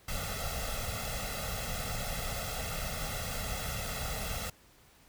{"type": "noise with comb filter", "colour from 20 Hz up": "pink", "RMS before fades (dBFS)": -36, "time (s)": [0.08, 4.5], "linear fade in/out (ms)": 5, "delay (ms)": 1.5, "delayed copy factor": 0.95, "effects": ["pink hiss -61 dBFS RMS until 5.08 s"]}